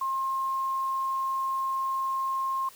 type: tone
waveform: sine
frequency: 1066 Hz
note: C6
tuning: 32 cents sharp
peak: -26 dBFS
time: 0.01-2.69 s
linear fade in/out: 5 ms
effects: white hiss -52 dBFS RMS until 2.75 s